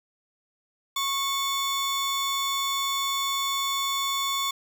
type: tone pair together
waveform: 35% pulse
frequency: 1100 / 3492 Hz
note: C#6 / A7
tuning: -14 / -14 cents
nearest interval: octave + minor sixth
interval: 2000 cents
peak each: -26 dBFS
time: 0.96-4.51 s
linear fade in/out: 5 ms
effects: none